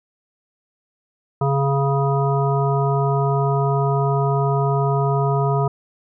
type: harmonic tone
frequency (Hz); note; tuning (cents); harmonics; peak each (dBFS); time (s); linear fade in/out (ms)
138.59; C#3; 0; 1 / 3 / 5 / 7 / 9; -18 / -23 / -25 / -26 / -28; 1.41-5.68; 5
effects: none